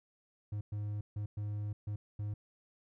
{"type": "tone bursts at uneven times", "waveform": "triangle", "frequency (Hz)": 104.1, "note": "G#2", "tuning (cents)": 5, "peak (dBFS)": -33, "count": 6, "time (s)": [[0.52, 0.61], [0.72, 1.01], [1.16, 1.26], [1.37, 1.73], [1.87, 1.96], [2.19, 2.34]], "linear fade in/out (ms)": 5, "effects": []}